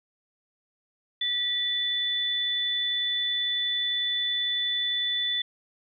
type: tone pair together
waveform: sine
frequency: 1943 / 3489 Hz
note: B6 / A7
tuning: -29 / -15 cents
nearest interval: minor seventh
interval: 1014 cents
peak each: -33 / -25 dBFS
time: 1.21-5.42 s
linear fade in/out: 5 ms
effects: none